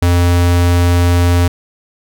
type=tone; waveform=square; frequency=87.5 Hz; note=F2; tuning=4 cents sharp; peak=-9 dBFS; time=0.02-1.48 s; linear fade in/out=5 ms; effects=none